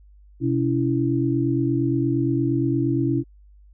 sine tone cluster, 127.4 / 284.8 / 333.4 Hz, C3 / C#4 / E4, -46 / +47 / +20 cents, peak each -23 dBFS, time 0.4-3.24 s, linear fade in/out 50 ms, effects added 50 Hz sine -47 dBFS peak until 3.73 s

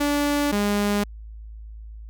sawtooth tone pair in turn, 289.6 / 204.8 Hz, D4 / G#3, -24 / -24 cents, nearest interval tritone, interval 600 cents, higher first, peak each -16 dBFS, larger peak neither, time 0-0.52 / 0.52-1.04 s, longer neither, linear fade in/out 10 ms, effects added 54 Hz sine -36 dBFS peak until 2.09 s

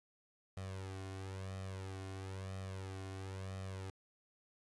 sawtooth tone with flanger, 95.5 Hz, G2, 45 cents flat, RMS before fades -45 dBFS, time 0.57-3.9 s, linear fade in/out 0 ms, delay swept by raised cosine 1.6 to 2.8 ms, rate 1 Hz, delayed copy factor +0.7, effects resampled to 24000 Hz

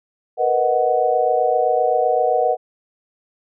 sine chord, B major seventh, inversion third, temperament equal, 466.2 / 493.9 / 622.3 / 740 Hz, A#4 / B4 / D#5 / F#5, 0 / 0 / 0 / 0 cents, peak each -23 / -20 / -21 / -18 dBFS, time 0.37-2.57 s, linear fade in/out 50 ms, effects none

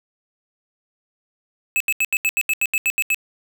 square tone bursts, 2600 Hz, E7, 24 cents flat, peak -17 dBFS, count 12, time 1.76-3.145 s, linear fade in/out 0 ms, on 43 ms, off 79 ms, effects none

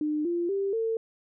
sine tone with pitch steps, 302.2 / 345.1 / 394.2 / 450.2 Hz, D4 / F4 / G4 / A4, +50 / -21 / +10 / +40 cents, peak -25 dBFS, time 0.01-0.97 s, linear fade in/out 2 ms, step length 240 ms, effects none

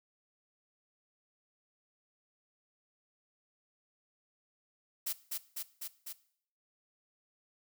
blue noise with echo, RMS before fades -35 dBFS, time 5.06-5.13 s, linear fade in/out 10 ms, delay 250 ms, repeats 4, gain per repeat -2 dB, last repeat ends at 6.13 s, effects noise-tail reverb RT60 0.6 s tail -18 dB re dry

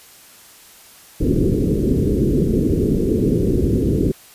white low-pass noise, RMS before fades -17 dBFS, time 1.2-4.12 s, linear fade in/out 10 ms, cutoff 420 Hz, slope 48 dB/octave, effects white hiss -45 dBFS RMS until 4.34 s + resampled to 32000 Hz

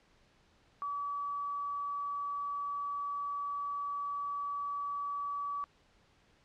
sine tone, 1145 Hz, D6, 44 cents flat, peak -34 dBFS, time 0.82-5.64 s, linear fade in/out 0 ms, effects pink hiss -67 dBFS RMS until 6.44 s + low-pass 5000 Hz 12 dB/octave

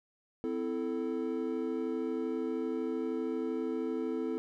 triangle chord, A minor, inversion first, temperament equal with one note detuned, 256.8 / 329.6 / 440 Hz, C4 / E4 / A4, -32 / 0 / 0 cents, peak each -34 dBFS, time 0.44-4.38 s, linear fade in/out 0 ms, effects none

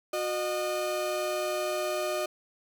35% pulse tone pair together, 363.6 / 611.5 Hz, F#4 / D#5, -30 / -30 cents, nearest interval major sixth, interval 900 cents, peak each -32 / -28 dBFS, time 0.13-2.26 s, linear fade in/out 5 ms, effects none

